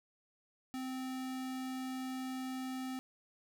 square tone, 259.4 Hz, C4, 15 cents flat, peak -39 dBFS, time 0.74-2.99 s, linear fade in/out 0 ms, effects none

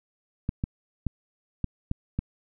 clicks, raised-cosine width 5 ms, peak -14 dBFS, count 6, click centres 0.491 / 0.639 / 1.067 / 1.643 / 1.914 / 2.19 s, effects none

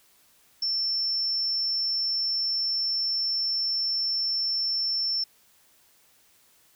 sine tone, 5380 Hz, E8, 34 cents sharp, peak -24 dBFS, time 0.62-5.24 s, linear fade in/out 5 ms, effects white hiss -61 dBFS RMS until 6.75 s

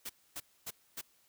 white noise bursts, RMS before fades -41 dBFS, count 4, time 0.05-1.014 s, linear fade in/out 10 ms, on 46 ms, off 260 ms, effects white hiss -69 dBFS RMS until 1.28 s

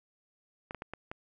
clicks, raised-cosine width 0.5 ms, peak -24 dBFS, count 5, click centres 0.709 / 0.747 / 0.821 / 0.936 / 1.115 s, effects none

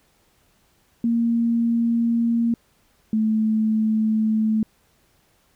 sine tone pair in turn, 232.6 / 218.2 Hz, A#3 / A3, -4 / -14 cents, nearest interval minor second, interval 110 cents, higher first, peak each -17 dBFS, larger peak neither, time 1.04-2.54 / 3.13-4.63 s, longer neither, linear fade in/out 2 ms, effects pink hiss -62 dBFS RMS until 5.55 s

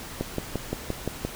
click train, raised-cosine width 2 ms, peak -13 dBFS, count 7, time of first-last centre 0.21-1.25 s, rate 5.77 Hz, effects pink hiss -39 dBFS RMS until 1.35 s

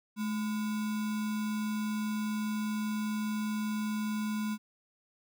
sine tone with sample-and-hold, 213.8 Hz, A3, 49 cents flat, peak -30 dBFS, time 0.16-4.58 s, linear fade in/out 50 ms, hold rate 1225 Hz, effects none

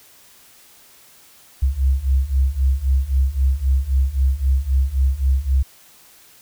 sine beating tone pair, 64.7 / 68.5 Hz, C2 / C#2, -19 / -20 cents, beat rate 3.8 Hz, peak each -19 / -17 dBFS, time 1.62-5.63 s, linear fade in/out 10 ms, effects white hiss -49 dBFS RMS until 6.41 s

